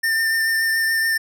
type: tone with vibrato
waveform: square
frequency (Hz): 1800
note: A6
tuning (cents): +39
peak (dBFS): -18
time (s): 0.03-1.18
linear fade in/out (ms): 10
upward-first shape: triangle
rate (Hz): 7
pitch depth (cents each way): 18
effects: none